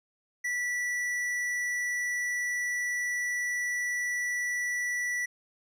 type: tone with tanh clipping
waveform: sine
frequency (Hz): 1958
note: B6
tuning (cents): -15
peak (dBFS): -30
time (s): 0.44-5.26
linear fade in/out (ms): 10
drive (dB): 11
effects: none